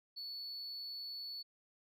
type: tone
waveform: sine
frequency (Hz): 4435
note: C#8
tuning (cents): 0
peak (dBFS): -40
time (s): 0.16-1.43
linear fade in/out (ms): 20
effects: tanh soft clip ceiling -41 dBFS